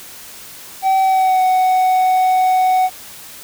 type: tone with pitch glide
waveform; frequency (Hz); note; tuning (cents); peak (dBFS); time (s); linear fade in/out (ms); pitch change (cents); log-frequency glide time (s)
triangle; 766 to 744.2; G5 to F#5; -40 to +10; -9; 0.82-2.9; 50; -50; 1.01-1.43
effects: white hiss -36 dBFS RMS until 3.43 s